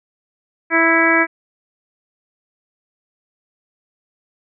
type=harmonic tone with a mistuned harmonic; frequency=329.6 Hz; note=E4; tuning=in tune; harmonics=1 / 2 / 3 / 4 / 5 / 6 / 7; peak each=-18 / -21 / -22 / -21 / -17 / -18 / -19 dBFS; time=0.7-1.27 s; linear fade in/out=50 ms; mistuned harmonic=7; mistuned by=-21 cents; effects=none